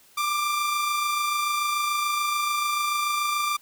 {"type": "tone pair together", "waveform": "sawtooth", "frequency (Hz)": [1182.1, 1209], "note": ["D6", "D6"], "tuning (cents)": [11, 50], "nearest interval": "unison", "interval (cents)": 39, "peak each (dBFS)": [-20, -30], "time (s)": [0.17, 3.57], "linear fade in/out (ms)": 10, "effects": ["white hiss -56 dBFS RMS until 3.61 s"]}